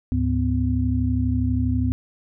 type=tone cluster; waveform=sine; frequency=73.2 / 105.5 / 252.1 Hz; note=D2 / G#2 / B3; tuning=-5 / +28 / +36 cents; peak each=-23 dBFS; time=0.12-1.92 s; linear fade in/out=0 ms; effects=none